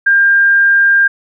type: tone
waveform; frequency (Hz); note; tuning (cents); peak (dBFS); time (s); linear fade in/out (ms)
sine; 1600; G6; +35; -6; 0.06-1.08; 10
effects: none